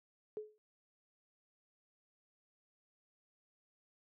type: tone with exponential decay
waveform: sine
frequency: 426.8 Hz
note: G#4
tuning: 47 cents sharp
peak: -36 dBFS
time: 0.37-0.58 s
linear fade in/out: 0 ms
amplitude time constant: 45 ms
effects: high-pass 150 Hz 12 dB/octave